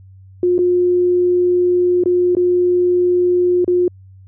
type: tone with dropouts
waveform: sine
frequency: 357 Hz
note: F4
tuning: 38 cents sharp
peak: -11 dBFS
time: 0.43-3.88 s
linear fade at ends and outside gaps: 2 ms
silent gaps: 0.581-0.589 / 2.037-2.058 / 2.351-2.368 / 3.645-3.678 s
effects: added 95 Hz sine -39 dBFS peak until 4.27 s